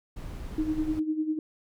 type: noise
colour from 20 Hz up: brown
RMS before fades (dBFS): -37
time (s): 0.16-1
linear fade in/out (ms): 10
type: tone with tremolo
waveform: sine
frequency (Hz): 311.1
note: D#4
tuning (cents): 0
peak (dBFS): -23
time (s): 0.58-1.39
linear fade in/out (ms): 2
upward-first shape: sine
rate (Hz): 10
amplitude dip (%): 70
effects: none